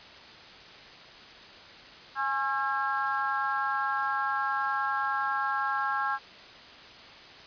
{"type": "harmonic tone with a mistuned harmonic", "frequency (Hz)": 270.5, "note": "C#4", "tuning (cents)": -42, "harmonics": [3, 4, 5, 6], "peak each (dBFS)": [-32, -32, -32, -32], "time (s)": [2.15, 6.19], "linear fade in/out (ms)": 50, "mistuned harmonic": 3, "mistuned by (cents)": 38, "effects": ["white hiss -48 dBFS RMS until 7.46 s", "resampled to 11025 Hz"]}